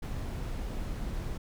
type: noise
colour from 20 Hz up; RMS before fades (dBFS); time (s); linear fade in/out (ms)
brown; -35; 0.02-1.38; 10
effects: none